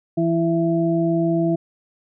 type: harmonic tone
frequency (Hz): 166.5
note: E3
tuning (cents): +18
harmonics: 1 / 2 / 4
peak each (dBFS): -21 / -19 / -24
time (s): 0.17-1.56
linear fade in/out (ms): 10
effects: none